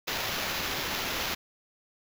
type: noise with sample-and-hold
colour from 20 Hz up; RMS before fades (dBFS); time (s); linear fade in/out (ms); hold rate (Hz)
blue; -32; 0.07-1.35; 10; 8820
effects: none